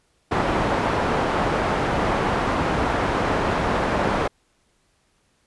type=low-pass noise; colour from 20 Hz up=white; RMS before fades=-22 dBFS; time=0.31-4.28 s; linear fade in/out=10 ms; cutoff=1000 Hz; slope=12 dB/octave; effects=pink hiss -65 dBFS RMS until 5.46 s + resampled to 24000 Hz